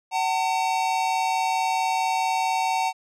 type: tone pair together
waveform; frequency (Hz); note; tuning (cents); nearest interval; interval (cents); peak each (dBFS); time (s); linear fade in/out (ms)
square; 755.5 / 900; F#5 / A5; +36 / +39; minor third; 303; -25; 0.11-2.93; 50
effects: low-pass 8000 Hz 12 dB/octave